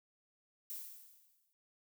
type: noise with exponential decay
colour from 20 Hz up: violet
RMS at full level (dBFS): -42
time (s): 0.7-1.53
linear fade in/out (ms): 0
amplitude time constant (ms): 180
effects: noise-tail reverb RT60 0.1 s tail -26 dB re dry